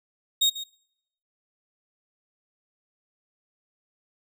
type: tone with echo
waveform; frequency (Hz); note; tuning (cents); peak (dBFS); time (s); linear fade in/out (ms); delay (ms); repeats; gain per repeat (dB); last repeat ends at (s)
35% pulse; 3729; A#7; 0; -16; 0.41-0.5; 10; 140; 1; -14; 0.64
effects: noise-tail reverb RT60 0.8 s tail -25 dB re dry